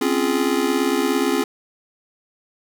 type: chord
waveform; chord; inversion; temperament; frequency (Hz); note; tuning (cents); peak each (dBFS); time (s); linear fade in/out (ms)
square; Db major seventh; third; just; 259.9 / 277.2 / 346.5 / 415.8; C4 / Db4 / F4 / Ab4; -11 / 0 / -14 / +2; -24; 0.01-1.44; 5
effects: none